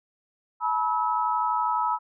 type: tone cluster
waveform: sine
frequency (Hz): 860 / 972 / 1293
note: A5 / B5 / E6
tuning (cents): -40 / -28 / -34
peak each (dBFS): -29 / -25 / -27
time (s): 0.6-1.99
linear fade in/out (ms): 50
effects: none